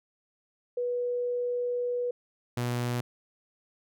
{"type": "tone pair in turn", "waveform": ["sine", "sawtooth"], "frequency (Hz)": [488.5, 121.53], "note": ["B4", "B2"], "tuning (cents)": [-19, -27], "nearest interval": "2 octaves", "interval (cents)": 2408, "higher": "first", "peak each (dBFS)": [-27, -24], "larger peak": "second", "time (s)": [[0.77, 2.11], [2.57, 3.01]], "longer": "first", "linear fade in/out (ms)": 5, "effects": []}